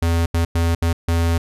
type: tone bursts at uneven times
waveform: square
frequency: 83.9 Hz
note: E2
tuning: 31 cents sharp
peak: -16 dBFS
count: 5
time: 0.02-0.26 / 0.34-0.45 / 0.55-0.75 / 0.82-0.93 / 1.08-1.38 s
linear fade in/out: 5 ms
effects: resampled to 32000 Hz

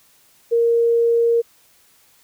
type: tone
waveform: sine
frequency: 466.2 Hz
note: A#4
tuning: in tune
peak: -13 dBFS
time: 0.51-1.42 s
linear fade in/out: 20 ms
effects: white hiss -55 dBFS RMS until 2.23 s

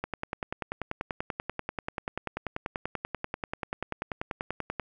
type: click train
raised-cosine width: 0.5 ms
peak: -16 dBFS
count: 50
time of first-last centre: 0.04-4.797 s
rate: 10.3 Hz
effects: none

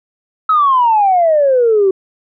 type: exponential sweep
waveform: sine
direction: down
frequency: 1302 to 373.9 Hz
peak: -7 dBFS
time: 0.49-1.91 s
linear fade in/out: 5 ms
effects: tanh soft clip ceiling -3 dBFS

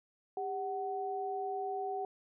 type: tone pair together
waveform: sine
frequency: 398.9 / 750 Hz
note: G4 / F#5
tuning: +30 / +23 cents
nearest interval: major seventh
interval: 1093 cents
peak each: -38 / -36 dBFS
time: 0.37-2.05 s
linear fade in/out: 2 ms
effects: none

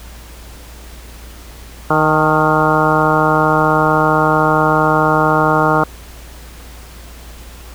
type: harmonic tone with a mistuned harmonic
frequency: 155.56 Hz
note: D#3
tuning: in tune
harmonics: 1 / 2 / 3 / 4 / 5 / 6 / 7 / 8 / 9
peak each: -19 / -19 / -19 / -19 / -19 / -19 / -19 / -19 / -19 dBFS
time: 1.9-5.84 s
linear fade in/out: 5 ms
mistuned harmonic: 6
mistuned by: -52 cents
effects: added 58 Hz sine -34 dBFS peak until 7.74 s + pink hiss -39 dBFS RMS until 7.74 s

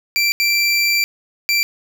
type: tone bursts at uneven times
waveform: 25% pulse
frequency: 2349 Hz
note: D7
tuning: in tune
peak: -10 dBFS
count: 3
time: 0.16-0.32 / 0.4-1.04 / 1.49-1.63 s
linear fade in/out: 0 ms
effects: none

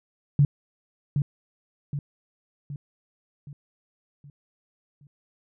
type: tone with echo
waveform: sine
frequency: 143 Hz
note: D3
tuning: 46 cents flat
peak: -14 dBFS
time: 0.39-0.45 s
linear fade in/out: 2 ms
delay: 770 ms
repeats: 6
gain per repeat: -6 dB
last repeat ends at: 5.07 s
effects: none

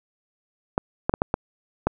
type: clicks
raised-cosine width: 1 ms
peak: -6 dBFS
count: 6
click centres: 0.779 / 1.095 / 1.139 / 1.219 / 1.341 / 1.87 s
effects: none

